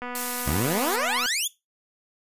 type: click train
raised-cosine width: 0.5 ms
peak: -20 dBFS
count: 306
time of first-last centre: 0.02-1.26 s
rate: 246 Hz
type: noise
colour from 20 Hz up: blue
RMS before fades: -29 dBFS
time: 0.15-0.96 s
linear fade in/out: 2 ms
type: exponential sweep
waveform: 15% pulse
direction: up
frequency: 61.7 to 3601 Hz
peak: -17 dBFS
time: 0.46-1.48 s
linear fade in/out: 10 ms
effects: noise-tail reverb RT60 0.2 s tail -18 dB re dry + resampled to 32000 Hz